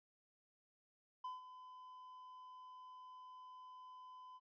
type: tone with ADSR envelope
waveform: triangle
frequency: 1012 Hz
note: B5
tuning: 42 cents sharp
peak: -40 dBFS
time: 1.24-4.4 s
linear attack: 7 ms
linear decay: 160 ms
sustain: -12 dB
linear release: 38 ms
effects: resampled to 11025 Hz